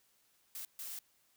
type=noise bursts at uneven times; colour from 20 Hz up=blue; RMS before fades=-44 dBFS; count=2; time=0.55-0.65 / 0.79-0.99 s; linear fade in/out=2 ms; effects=white hiss -72 dBFS RMS until 1.36 s